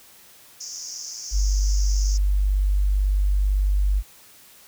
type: band-pass noise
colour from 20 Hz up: white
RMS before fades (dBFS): -35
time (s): 0.6-2.18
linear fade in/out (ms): 10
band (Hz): 5000 to 6800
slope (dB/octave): 96
type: tone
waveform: sine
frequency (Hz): 49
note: G1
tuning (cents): 0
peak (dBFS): -17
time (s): 1.31-4.03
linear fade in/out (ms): 50
effects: white hiss -50 dBFS RMS until 4.67 s